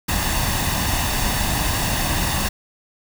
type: noise with comb filter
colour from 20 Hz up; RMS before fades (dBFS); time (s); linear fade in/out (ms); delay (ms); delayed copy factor
pink; -21; 0.08-2.49; 10; 1.1; +0.55
effects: none